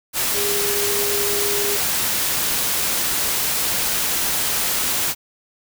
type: tone in noise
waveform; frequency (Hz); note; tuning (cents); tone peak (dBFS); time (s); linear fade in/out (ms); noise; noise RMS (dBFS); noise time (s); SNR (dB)
sine; 407.9; G#4; -31; -24; 0.33-1.79; 50; white; -21; 0.13-5.15; -6
effects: none